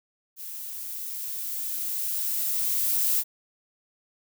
violet noise with level ramp, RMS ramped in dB -38 to -23 dBFS, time 0.36-3.24 s, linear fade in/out 50 ms, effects none

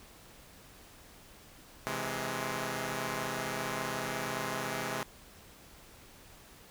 5% pulse chord, C augmented, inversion none, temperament equal with one note detuned, 130.81 / 164.81 / 209.6 Hz, C3 / E3 / G#3, 0 / 0 / +16 cents, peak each -26 / -29 / -26 dBFS, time 1.87-5.03 s, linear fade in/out 0 ms, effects pink hiss -55 dBFS RMS until 6.7 s

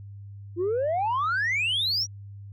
sine exponential sweep, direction up, 331.3 to 5890 Hz, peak -21 dBFS, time 0.56-2.07 s, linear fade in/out 50 ms, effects tanh soft clip ceiling -21 dBFS + added 100 Hz sine -39 dBFS peak until 2.52 s

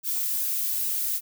violet noise with flanger, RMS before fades -27 dBFS, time 0.03-1.21 s, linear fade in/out 50 ms, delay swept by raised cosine 0.9 to 3.2 ms, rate 2.4 Hz, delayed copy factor -0.5, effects none

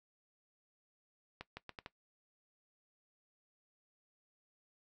accelerating click train, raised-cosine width 0.3 ms, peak -28 dBFS, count 5, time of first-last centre 1.41-1.861 s, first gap 160 ms, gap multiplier 0.77, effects noise-tail reverb RT60 0.1 s tail -17 dB re dry

